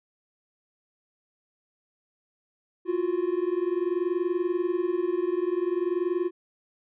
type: tone pair together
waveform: triangle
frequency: 344.5 / 365 Hz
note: F4 / F#4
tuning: -24 / -24 cents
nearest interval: minor second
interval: 100 cents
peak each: -25 dBFS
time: 2.85-6.31 s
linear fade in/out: 50 ms
effects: resampled to 8000 Hz